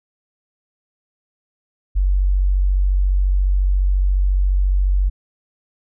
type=tone; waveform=sine; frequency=47.17 Hz; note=F#1; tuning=34 cents sharp; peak=-13 dBFS; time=1.95-5.1 s; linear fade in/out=20 ms; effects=none